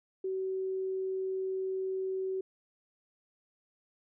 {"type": "tone", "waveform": "sine", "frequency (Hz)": 379.1, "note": "F#4", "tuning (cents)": 42, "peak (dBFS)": -31, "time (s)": [0.24, 2.41], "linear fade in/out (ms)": 5, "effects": []}